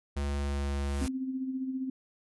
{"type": "tone with pitch glide", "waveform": "square", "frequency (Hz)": [70.9, 70.13], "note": ["C#2", "C#2"], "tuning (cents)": [40, 21], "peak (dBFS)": -30, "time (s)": [0.16, 1.07], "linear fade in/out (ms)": 10, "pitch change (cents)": -19, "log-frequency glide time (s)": [0.35, 0.74]}
{"type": "noise with exponential growth", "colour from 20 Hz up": "white", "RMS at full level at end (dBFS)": -39, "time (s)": [0.66, 1.08], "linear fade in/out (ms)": 0, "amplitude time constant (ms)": 90}
{"type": "tone with tremolo", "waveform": "sine", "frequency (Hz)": 261.6, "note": "C4", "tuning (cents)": 0, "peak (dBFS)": -29, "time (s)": [1.01, 1.9], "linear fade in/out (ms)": 5, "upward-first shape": "sine", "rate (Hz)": 15, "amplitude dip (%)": 50}
{"effects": ["resampled to 24000 Hz"]}